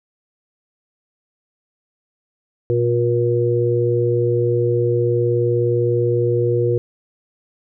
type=harmonic tone; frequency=119.5 Hz; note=A#2; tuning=43 cents sharp; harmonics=1 / 3 / 4; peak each=-19 / -19 / -19 dBFS; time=2.7-6.78 s; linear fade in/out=0 ms; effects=none